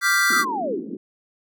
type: chord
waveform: square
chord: G dominant seventh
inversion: second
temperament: equal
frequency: 1174.7 / 1396.9 / 1568 / 1975.5 Hz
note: D6 / F6 / G6 / B6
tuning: 0 / 0 / 0 / 0 cents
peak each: -26 / -23 / -22 / -22 dBFS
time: 0.01-0.45 s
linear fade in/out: 50 ms
type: linear sweep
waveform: sine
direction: down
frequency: 1455 to 287.6 Hz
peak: -23 dBFS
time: 0.29-0.8 s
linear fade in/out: 5 ms
type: band-pass noise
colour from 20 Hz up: white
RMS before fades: -32 dBFS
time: 0.3-0.97 s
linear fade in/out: 5 ms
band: 200 to 380 Hz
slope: 48 dB/octave
effects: none